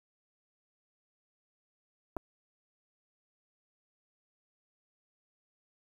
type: clicks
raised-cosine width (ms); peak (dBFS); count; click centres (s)
1; -23; 2; 2.166 / 2.169
effects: 9-bit